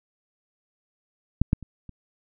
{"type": "clicks", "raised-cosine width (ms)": 5, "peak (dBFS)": [-6, -7, -27, -28], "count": 4, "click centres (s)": [1.416, 1.531, 1.627, 1.893], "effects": []}